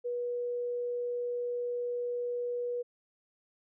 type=tone; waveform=sine; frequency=485.2 Hz; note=B4; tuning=31 cents flat; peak=-31 dBFS; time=0.04-2.83 s; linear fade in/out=20 ms; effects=none